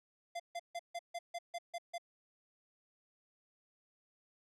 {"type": "tone bursts", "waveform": "square", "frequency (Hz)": 690, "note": "F5", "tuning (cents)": -21, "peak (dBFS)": -39, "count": 9, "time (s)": [0.35, 1.982], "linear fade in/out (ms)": 10, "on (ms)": 48, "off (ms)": 150, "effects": ["low-pass 9000 Hz 12 dB/octave"]}